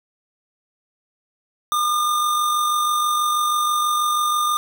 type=tone with amplitude modulation; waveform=square; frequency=1209 Hz; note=D6; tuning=50 cents sharp; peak=-17 dBFS; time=1.72-4.57 s; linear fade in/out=0 ms; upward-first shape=sine; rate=46.2 Hz; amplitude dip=30%; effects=none